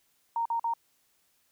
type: tone bursts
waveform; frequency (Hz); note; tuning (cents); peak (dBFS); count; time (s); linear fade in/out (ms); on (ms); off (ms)
sine; 926; A#5; -12; -26; 3; 0.36-0.737; 2; 95; 46
effects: white hiss -70 dBFS RMS until 1.51 s